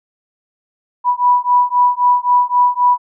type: beating tone pair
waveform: sine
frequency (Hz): 981 / 984.8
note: B5 / B5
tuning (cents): -12 / -5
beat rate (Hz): 3.8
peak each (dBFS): -13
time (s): 1.04-2.98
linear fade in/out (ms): 50
effects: none

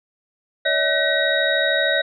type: tone cluster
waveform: sine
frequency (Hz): 568 / 641 / 1521 / 1904 / 3796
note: C#5 / E5 / F#6 / A#6 / A#7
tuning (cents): +42 / -49 / +47 / +36 / +31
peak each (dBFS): -23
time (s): 0.65-2.02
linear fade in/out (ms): 10
effects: none

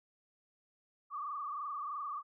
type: tone with frequency modulation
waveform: sine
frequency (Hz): 1167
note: D6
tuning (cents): -11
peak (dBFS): -37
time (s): 1.1-2.23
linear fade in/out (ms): 50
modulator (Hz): 23.1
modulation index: 2.7
effects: none

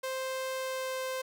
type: tone with pitch glide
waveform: sawtooth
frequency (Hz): 523.3 to 520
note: C5 to C5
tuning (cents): 0 to -11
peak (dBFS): -29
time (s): 0.03-1.22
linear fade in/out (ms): 10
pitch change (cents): -11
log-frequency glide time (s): 0.55-1.03
effects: none

